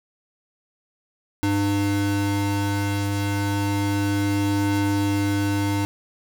square tone pair together, 100.5 / 301.2 Hz, G2 / D4, +44 / +44 cents, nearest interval octave + perfect fifth, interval 1900 cents, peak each -24 dBFS, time 1.43-5.85 s, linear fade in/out 0 ms, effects none

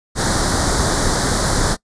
pink band-stop noise, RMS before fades -17 dBFS, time 0.15-1.77 s, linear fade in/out 50 ms, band 1900 to 3700 Hz, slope 48 dB/octave, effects noise-tail reverb RT60 0.1 s tail -23 dB re dry + resampled to 22050 Hz

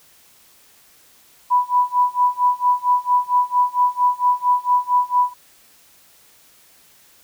sine tone with tremolo, 987.8 Hz, B5, in tune, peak -11 dBFS, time 1.5-5.34 s, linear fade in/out 20 ms, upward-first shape sine, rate 4.4 Hz, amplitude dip 95%, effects white hiss -52 dBFS RMS until 7.23 s

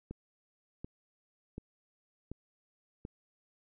click train, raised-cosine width 3 ms, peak -28 dBFS, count 5, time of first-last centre 0.11-3.051 s, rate 1.36 Hz, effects none

